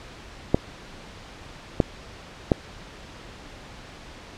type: clicks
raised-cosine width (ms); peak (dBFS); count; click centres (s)
2; -3; 3; 0.545 / 1.802 / 2.518
effects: pink hiss -43 dBFS RMS until 4.37 s + low-pass 5000 Hz 12 dB/octave